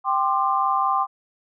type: chord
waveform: sine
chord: G suspended fourth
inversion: none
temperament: equal with one note detuned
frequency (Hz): 784 / 1046.5 / 1191.1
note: G5 / C6 / D6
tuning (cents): 0 / 0 / +24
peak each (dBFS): -23 / -22 / -23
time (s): 0.04-1.07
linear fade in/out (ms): 50
effects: none